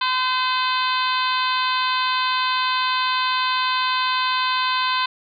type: harmonic tone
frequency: 512 Hz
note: C5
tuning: 38 cents flat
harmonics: 2 / 3 / 4 / 5 / 6 / 7 / 8 / 9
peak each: -21 / -27 / -33 / -28 / -30 / -29 / -29 / -36 dBFS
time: 0.01-5.06 s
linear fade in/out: 5 ms
effects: none